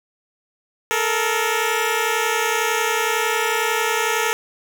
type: tone pair together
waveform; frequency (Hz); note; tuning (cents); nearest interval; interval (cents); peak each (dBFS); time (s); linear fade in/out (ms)
10% pulse; 434.6 / 465.6; A4 / A#4; -21 / -2; minor second; 119; -13; 0.91-4.33; 0
effects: none